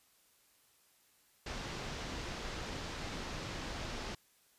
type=low-pass noise; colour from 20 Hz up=pink; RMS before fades=-42 dBFS; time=1.46-4.15 s; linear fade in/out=5 ms; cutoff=6200 Hz; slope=24 dB/octave; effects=white hiss -69 dBFS RMS until 4.58 s + resampled to 32000 Hz